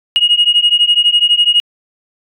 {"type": "beating tone pair", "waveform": "sine", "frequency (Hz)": [2874, 2886], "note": ["F7", "F#7"], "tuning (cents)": [49, -44], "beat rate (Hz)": 12, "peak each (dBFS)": -10, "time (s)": [0.16, 1.6], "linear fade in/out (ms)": 0, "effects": ["tanh soft clip ceiling -2 dBFS"]}